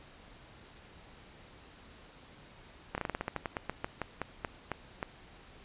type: slowing click train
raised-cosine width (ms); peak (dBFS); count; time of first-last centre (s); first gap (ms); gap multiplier
0.5; -18; 18; 2.95-5.029; 29; 1.16
effects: pink hiss -55 dBFS RMS until 5.64 s + resampled to 8000 Hz